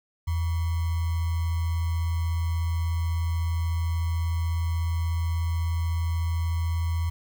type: tone with sample-and-hold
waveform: sine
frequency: 83.2 Hz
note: E2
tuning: 17 cents sharp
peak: -23 dBFS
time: 0.27-7.1 s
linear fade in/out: 10 ms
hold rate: 1050 Hz
effects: none